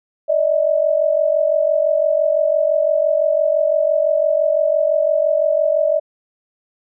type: tone pair together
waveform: sine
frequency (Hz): 587.3 / 633.2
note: D5 / D#5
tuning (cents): 0 / +30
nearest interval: minor second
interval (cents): 130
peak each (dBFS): -16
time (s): 0.28-6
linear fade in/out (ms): 20
effects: none